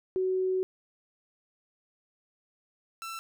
sine / sawtooth tone pair in turn, 373.7 / 1337.5 Hz, F#4 / E6, +17 / +25 cents, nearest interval octave + minor seventh, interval 2208 cents, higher second, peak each -25 / -33 dBFS, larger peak first, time 0.16-0.63 / 3.02-3.19 s, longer first, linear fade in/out 0 ms, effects none

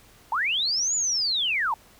sine linear two-way sweep, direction up then down, 825 to 7040 to 825 Hz, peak -22 dBFS, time 0.32-1.74 s, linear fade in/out 2 ms, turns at 0.95 s, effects pink hiss -54 dBFS RMS until 1.99 s

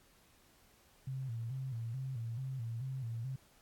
sine tone with vibrato, 123.47 Hz, B2, in tune, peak -37 dBFS, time 1.07-3.36 s, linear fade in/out 5 ms, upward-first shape square, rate 2.3 Hz, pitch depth 120 cents each way, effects pink hiss -66 dBFS RMS until 3.61 s + AAC 64 kbps

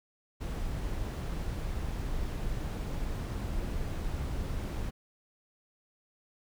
brown noise, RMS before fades -34 dBFS, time 0.4-4.91 s, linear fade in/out 20 ms, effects none

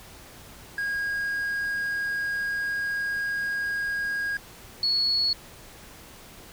triangle / sine tone pair in turn, 1634 / 4374 Hz, G#6 / C#8, -29 / -24 cents, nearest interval octave + perfect fourth, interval 1705 cents, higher second, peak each -24 / -21 dBFS, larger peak second, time 0.78-4.37 / 4.83-5.33 s, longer first, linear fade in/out 2 ms, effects pink hiss -47 dBFS RMS until 6.52 s

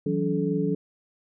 sine tone cluster, 163.3 / 187.3 / 285 / 431.1 Hz, E3 / F#3 / C#4 / A4, -16 / +21 / +48 / -35 cents, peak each -28 dBFS, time 0.06-0.75 s, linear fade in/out 5 ms, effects none

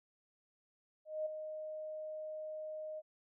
sine tone with ADSR envelope, 620 Hz, D#5, 6 cents flat, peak -33 dBFS, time 1.05-3.02 s, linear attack 210 ms, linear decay 8 ms, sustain -8 dB, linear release 37 ms, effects none

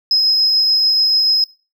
triangle tone with tremolo, 5110 Hz, D#8, 45 cents sharp, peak -7 dBFS, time 0.11-1.44 s, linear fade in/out 2 ms, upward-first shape triangle, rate 6.9 Hz, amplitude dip 30%, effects noise-tail reverb RT60 0.3 s tail -22 dB re dry + tanh soft clip ceiling -8 dBFS

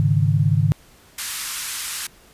sine chord, Ab suspended fourth, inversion none, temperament equal, 103.83 / 138.59 / 155.56 Hz, Ab2 / Db3 / Eb3, 0 / 0 / 0 cents, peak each -19 dBFS, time 0-0.72 s, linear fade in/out 0 ms
white band-pass noise, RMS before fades -29 dBFS, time 1.18-2.07 s, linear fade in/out 5 ms, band 1100 to 12000 Hz, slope 24 dB/octave
effects pink hiss -51 dBFS RMS until 2.33 s + resampled to 32000 Hz

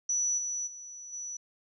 sine tone with level steps, 5920 Hz, F#8, in tune, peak -26 / -31 / -42 / -36 dBFS, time 0.09-1.37 s, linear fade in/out 5 ms, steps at 0.37 / 0.66 / 1.12 s, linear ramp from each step 20 ms, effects none

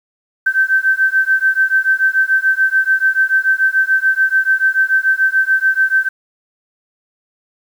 sine beating tone pair, 1546 / 1552.9 Hz, G6 / G6, -24 / -17 cents, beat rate 6.9 Hz, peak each -14 dBFS, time 0.46-6.09 s, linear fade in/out 10 ms, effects 7-bit

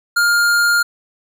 sine tone with hard clipping, 1409 Hz, F6, 15 cents sharp, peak -13 dBFS, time 0.16-0.83 s, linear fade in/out 10 ms, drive 18 dB, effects none

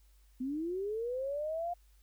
sine linear sweep, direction up, 247.4 to 710 Hz, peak -33 dBFS, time 0.4-1.74 s, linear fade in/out 10 ms, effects added 50 Hz sine -60 dBFS peak until 2.02 s + white hiss -72 dBFS RMS until 2.02 s

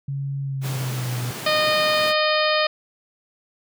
sine tone with pitch glide, 138.59 to 122.05 Hz, C#3 to B2, 0 to -20 cents, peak -24 dBFS, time 0.08-1.31 s, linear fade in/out 5 ms, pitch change -220 cents, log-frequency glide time 0.42-1.2 s
pink high-pass noise, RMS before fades -33 dBFS, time 0.61-2.14 s, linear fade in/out 50 ms, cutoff 100 Hz, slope 96 dB/octave
harmonic tone, 614 Hz, D#5, 23 cents flat, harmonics 1 / 2 / 3 / 4 / 5 / 6 / 7 / 8, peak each -21 / -24 / -26 / -27 / -28 / -29 / -29 / -30 dBFS, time 1.46-2.67 s, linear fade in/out 5 ms
effects none

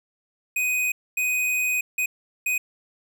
square tone bursts at uneven times, 2498 Hz, D#7, 6 cents sharp, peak -22 dBFS, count 4, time 0.56-0.92 / 1.17-1.81 / 1.98-2.06 / 2.46-2.58 s, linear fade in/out 5 ms, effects none

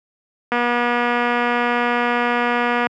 click train, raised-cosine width 0.5 ms, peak -5 dBFS, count 567, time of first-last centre 0.52-2.869 s, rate 241 Hz, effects high-pass 150 Hz 12 dB/octave

